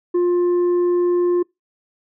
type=tone with tanh clipping; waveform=triangle; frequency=352.8 Hz; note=F4; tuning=18 cents sharp; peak=-15 dBFS; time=0.14-1.43 s; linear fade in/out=10 ms; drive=8 dB; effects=noise-tail reverb RT60 0.2 s tail -26 dB re dry